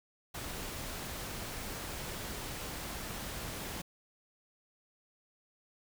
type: noise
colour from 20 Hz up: pink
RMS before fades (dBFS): -41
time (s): 0.34-3.82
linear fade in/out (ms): 10
effects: none